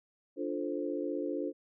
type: chord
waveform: sine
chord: D minor seventh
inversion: none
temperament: equal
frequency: 293.7 / 349.2 / 440 / 523.3 Hz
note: D4 / F4 / A4 / C5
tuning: 0 / 0 / 0 / 0 cents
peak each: -36 / -37 / -39 / -39 dBFS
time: 0.36-1.53 s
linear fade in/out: 50 ms
effects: none